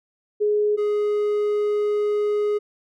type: tone pair in turn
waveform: sine / triangle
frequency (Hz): 418.5 / 416.8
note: G#4 / G#4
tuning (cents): +13 / +6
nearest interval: unison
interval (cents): 7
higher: first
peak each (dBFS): -17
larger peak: neither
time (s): 0.4-0.77 / 0.77-2.59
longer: second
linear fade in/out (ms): 20
effects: none